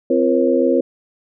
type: tone cluster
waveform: sine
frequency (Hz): 259.9 / 342.8 / 474.8 / 542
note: C4 / F4 / A#4 / C#5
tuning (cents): -11 / -32 / +32 / -39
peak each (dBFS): -18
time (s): 0.1-0.81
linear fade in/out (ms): 5
effects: none